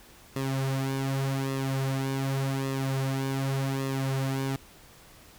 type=tone with flanger; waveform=sawtooth; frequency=134.9 Hz; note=C#3; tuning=47 cents flat; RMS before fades=-29 dBFS; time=0.36-4.56 s; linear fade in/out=2 ms; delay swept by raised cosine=1.3 to 5.9 ms; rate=0.86 Hz; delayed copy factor=-0.7; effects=pink hiss -53 dBFS RMS until 5.38 s